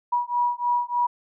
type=beating tone pair; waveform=sine; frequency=966 / 969.3 Hz; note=B5 / B5; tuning=-39 / -33 cents; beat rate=3.3 Hz; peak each=-24 dBFS; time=0.12-1.07 s; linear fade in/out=10 ms; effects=none